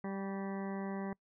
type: harmonic tone with a mistuned harmonic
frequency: 195.6 Hz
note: G3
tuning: 4 cents flat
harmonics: 1 / 2 / 3 / 4 / 5 / 6 / 8 / 9 / 10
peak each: -38 / -44 / -48 / -48 / -51 / -53 / -57 / -57 / -54 dBFS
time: 0.04-1.13 s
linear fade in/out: 2 ms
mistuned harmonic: 6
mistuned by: -29 cents
effects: noise-tail reverb RT60 0.1 s tail -25 dB re dry